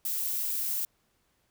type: noise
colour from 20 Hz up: violet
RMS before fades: -31 dBFS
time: 0.05-0.85 s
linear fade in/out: 2 ms
effects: pink hiss -72 dBFS RMS until 1.5 s